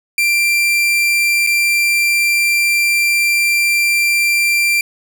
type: tone with dropouts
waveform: 40% pulse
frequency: 2363 Hz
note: D7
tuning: 10 cents sharp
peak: -11 dBFS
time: 0.18-4.81 s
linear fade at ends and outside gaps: 2 ms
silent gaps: 1.466-1.471 s
effects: none